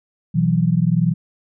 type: chord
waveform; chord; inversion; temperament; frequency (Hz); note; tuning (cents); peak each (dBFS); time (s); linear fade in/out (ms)
sine; B suspended fourth; none; equal; 123.47 / 164.81 / 185; B2 / E3 / F#3; 0 / 0 / 0; -21 / -16 / -20; 0.34-1.14; 20
effects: none